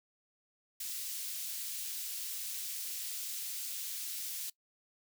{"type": "high-pass noise", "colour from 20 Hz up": "white", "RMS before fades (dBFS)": -40, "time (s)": [0.8, 4.5], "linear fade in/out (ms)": 5, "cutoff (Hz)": 3300, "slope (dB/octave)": 12, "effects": ["noise-tail reverb RT60 0.1 s tail -22 dB re dry"]}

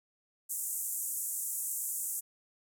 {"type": "band-pass noise", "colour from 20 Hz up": "pink", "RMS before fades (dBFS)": -36, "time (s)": [0.49, 2.21], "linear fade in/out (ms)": 20, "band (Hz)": [7200, 15000], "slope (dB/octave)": 48, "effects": []}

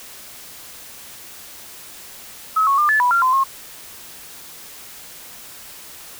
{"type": "tone with pitch steps", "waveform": "sine", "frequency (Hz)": [1284, 1104, 1199, 1733, 984, 1382, 1028, 1078], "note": ["E6", "C#6", "D6", "A6", "B5", "F6", "C6", "C#6"], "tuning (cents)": [-46, -7, 36, -27, -7, -19, -31, -49], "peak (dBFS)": -13, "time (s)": [2.56, 3.44], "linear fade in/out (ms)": 10, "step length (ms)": 110, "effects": ["white hiss -39 dBFS RMS until 6.19 s"]}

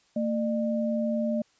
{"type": "tone pair together", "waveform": "sine", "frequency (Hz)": [226.3, 602], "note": ["A3", "D5"], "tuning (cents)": [49, 43], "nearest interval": "octave + perfect fourth", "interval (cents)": 1694, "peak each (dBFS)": [-26, -29], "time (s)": [0.16, 1.42], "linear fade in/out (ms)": 5, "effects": ["white hiss -65 dBFS RMS until 1.59 s", "resampled to 16000 Hz"]}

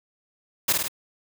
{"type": "noise with echo", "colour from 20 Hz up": "white", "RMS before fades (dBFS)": -20, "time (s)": [0.68, 0.73], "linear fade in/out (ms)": 10, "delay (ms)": 51, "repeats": 3, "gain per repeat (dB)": -3, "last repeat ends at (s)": 0.883, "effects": []}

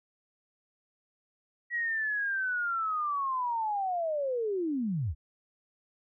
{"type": "linear sweep", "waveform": "sine", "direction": "down", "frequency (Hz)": [1927, 60.6], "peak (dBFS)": -28, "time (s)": [1.7, 5.15], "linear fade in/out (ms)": 50, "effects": []}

